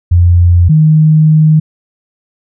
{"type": "tone pair in turn", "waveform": "sine", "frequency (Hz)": [87.31, 155.57], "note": ["F2", "D#3"], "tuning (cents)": [0, 0], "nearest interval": "minor seventh", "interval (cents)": 1000, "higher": "second", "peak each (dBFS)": -3, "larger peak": "neither", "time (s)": [[0.11, 0.69], [0.69, 1.6]], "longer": "second", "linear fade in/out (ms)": 10, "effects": []}